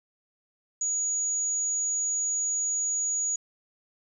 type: tone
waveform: sine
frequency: 6800 Hz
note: G#8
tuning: 40 cents sharp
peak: -25 dBFS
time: 0.81-3.36 s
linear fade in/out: 5 ms
effects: none